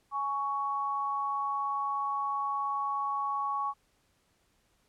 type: tone pair together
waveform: sine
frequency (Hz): 834 / 1115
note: G#5 / C#6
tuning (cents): +7 / +10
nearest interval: perfect fourth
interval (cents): 503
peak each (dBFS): -35 / -30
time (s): 0.11-3.74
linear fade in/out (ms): 50
effects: pink hiss -71 dBFS RMS until 4.88 s + low-pass 12000 Hz 12 dB/octave